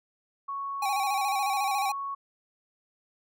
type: tone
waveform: sine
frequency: 1108.7 Hz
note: C#6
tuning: in tune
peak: -31 dBFS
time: 0.48-2.15 s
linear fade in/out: 10 ms
type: tone with vibrato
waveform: square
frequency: 801 Hz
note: G5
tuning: 37 cents sharp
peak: -27 dBFS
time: 0.82-1.92 s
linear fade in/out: 5 ms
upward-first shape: square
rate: 14 Hz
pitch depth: 55 cents each way
effects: none